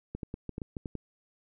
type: clicks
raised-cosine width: 3 ms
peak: -23 dBFS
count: 9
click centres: 0.15 / 0.232 / 0.341 / 0.493 / 0.581 / 0.618 / 0.768 / 0.858 / 0.953 s
effects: none